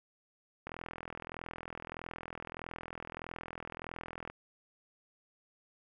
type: click train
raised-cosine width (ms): 0.5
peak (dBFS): -26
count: 152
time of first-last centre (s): 0.67-4.3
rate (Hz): 41.6
effects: none